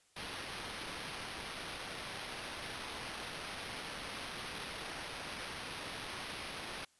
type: noise with sample-and-hold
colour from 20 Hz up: violet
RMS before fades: -44 dBFS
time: 0.16-6.85 s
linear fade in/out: 5 ms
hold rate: 7350 Hz
effects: white hiss -70 dBFS RMS until 6.99 s + resampled to 24000 Hz